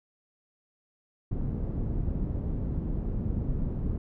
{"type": "low-pass noise", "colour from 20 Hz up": "pink", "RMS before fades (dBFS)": -30, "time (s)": [1.31, 3.98], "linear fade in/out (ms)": 5, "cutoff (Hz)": 240, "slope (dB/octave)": 12, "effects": []}